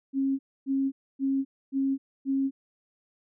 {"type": "tone bursts", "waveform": "sine", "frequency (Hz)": 271, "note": "C#4", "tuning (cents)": -39, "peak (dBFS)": -23, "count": 5, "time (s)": [0.13, 2.51], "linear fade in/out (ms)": 50, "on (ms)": 260, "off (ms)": 270, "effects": []}